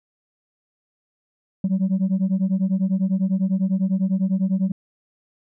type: beating tone pair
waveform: sine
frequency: 185 / 195 Hz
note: F#3 / G3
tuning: 0 / -9 cents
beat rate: 10 Hz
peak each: -19 dBFS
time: 1.64-4.72 s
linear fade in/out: 5 ms
effects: tanh soft clip ceiling -15 dBFS